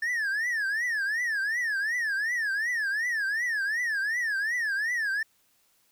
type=tone with vibrato; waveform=triangle; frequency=1760 Hz; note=A6; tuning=in tune; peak=-24 dBFS; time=0.02-5.23 s; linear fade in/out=5 ms; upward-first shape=triangle; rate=2.7 Hz; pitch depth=230 cents each way; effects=white hiss -67 dBFS RMS until 5.91 s